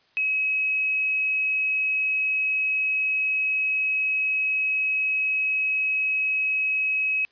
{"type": "tone", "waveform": "sine", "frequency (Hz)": 2556, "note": "D#7", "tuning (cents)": 46, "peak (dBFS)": -21, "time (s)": [0.17, 7.25], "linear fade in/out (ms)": 0, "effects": ["white hiss -62 dBFS RMS until 7.31 s", "resampled to 11025 Hz"]}